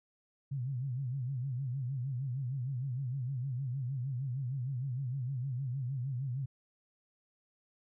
sine tone with vibrato, 130 Hz, C3, 11 cents flat, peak -33 dBFS, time 0.51-6.46 s, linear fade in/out 10 ms, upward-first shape sine, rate 6.5 Hz, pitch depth 140 cents each way, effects none

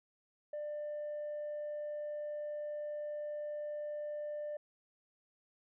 sine tone, 595 Hz, D5, 22 cents sharp, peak -36 dBFS, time 0.53-4.57 s, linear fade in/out 5 ms, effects tanh soft clip ceiling -36 dBFS

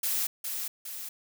blue noise with echo, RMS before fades -29 dBFS, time 0.03-0.27 s, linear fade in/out 5 ms, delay 410 ms, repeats 2, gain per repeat -5 dB, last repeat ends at 1.09 s, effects none

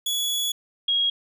sawtooth / sine tone pair in turn, 3388 / 3288 Hz, G#7 / G#7, +34 / -18 cents, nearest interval minor second, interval 52 cents, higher first, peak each -20 / -19 dBFS, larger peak second, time 0.06-0.52 / 0.88-1.1 s, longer first, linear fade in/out 5 ms, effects none

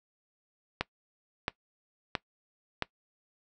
click train, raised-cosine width 0.3 ms, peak -12 dBFS, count 4, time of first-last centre 0.81-2.823 s, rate 1.49 Hz, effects noise-tail reverb RT60 0.1 s tail -21 dB re dry

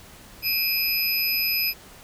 sine tone cluster, 2412 / 2577 / 5030 / 11840 Hz, D7 / E7 / D#8 / F#9, +46 / -40 / +18 / 0 cents, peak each -30 / -30 / -25 / -25 dBFS, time 0.42-1.74 s, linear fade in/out 50 ms, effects pink hiss -47 dBFS RMS until 2.03 s

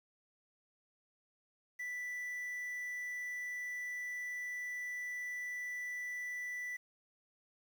triangle tone with quantisation, 1975.5 Hz, B6, in tune, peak -37 dBFS, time 1.79-6.77 s, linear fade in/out 10 ms, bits 10, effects none

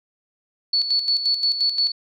sine tone with tremolo, 4435 Hz, C#8, in tune, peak -16 dBFS, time 0.73-1.92 s, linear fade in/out 5 ms, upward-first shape square, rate 5.7 Hz, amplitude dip 60%, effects none

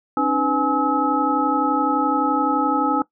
sine tone cluster, 271.7 / 303.4 / 498.8 / 839 / 1289 Hz, C#4 / D#4 / B4 / G#5 / E6, -35 / -44 / +17 / +17 / -39 cents, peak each -23 / -23 / -28 / -22 / -22 dBFS, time 0.17-3.02 s, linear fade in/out 2 ms, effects noise-tail reverb RT60 0.1 s tail -19 dB re dry

